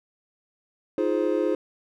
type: chord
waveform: triangle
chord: F minor seventh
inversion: third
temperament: just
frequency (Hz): 314.3 / 349.2 / 419.1 / 523.8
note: Eb4 / F4 / Ab4 / C5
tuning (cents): +18 / 0 / +16 / +2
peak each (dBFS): -25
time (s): 0.98-1.55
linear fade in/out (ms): 2
effects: none